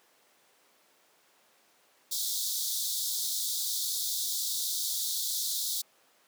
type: high-pass noise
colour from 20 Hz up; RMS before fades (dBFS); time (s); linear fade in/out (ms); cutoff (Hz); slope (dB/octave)
pink; -32; 2.11-5.82; 10; 3500; 96
effects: pink hiss -64 dBFS RMS until 6.27 s + high-pass 400 Hz 12 dB/octave